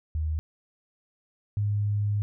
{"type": "tone pair in turn", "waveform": "sine", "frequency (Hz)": [77.78, 103.34], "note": ["D#2", "G#2"], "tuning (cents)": [0, -8], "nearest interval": "perfect fourth", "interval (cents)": 492, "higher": "second", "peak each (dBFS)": [-25, -23], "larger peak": "second", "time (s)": [[0.15, 0.39], [1.57, 2.22]], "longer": "second", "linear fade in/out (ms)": 0, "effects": []}